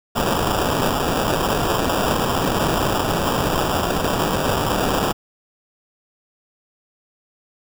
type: noise with sample-and-hold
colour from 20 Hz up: blue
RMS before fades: -20 dBFS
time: 0.15-5.13 s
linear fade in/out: 20 ms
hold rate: 2100 Hz
effects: none